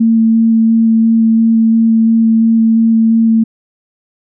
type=tone with vibrato; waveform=sine; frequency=225.5 Hz; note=A3; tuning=43 cents sharp; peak=-6 dBFS; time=0-3.44 s; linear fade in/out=10 ms; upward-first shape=square; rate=2.9 Hz; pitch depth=8 cents each way; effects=none